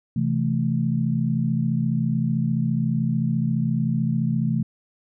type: chord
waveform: sine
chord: A minor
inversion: first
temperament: equal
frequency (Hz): 130.81 / 164.81 / 220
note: C3 / E3 / A3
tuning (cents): 0 / 0 / 0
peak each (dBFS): -24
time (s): 0.16-4.63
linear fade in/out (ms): 5
effects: none